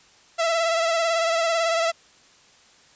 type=tone with vibrato; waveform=sawtooth; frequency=664 Hz; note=E5; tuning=12 cents sharp; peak=-16 dBFS; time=0.38-1.92 s; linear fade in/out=20 ms; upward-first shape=sine; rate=18 Hz; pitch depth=38 cents each way; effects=white hiss -54 dBFS RMS until 2.95 s + resampled to 16000 Hz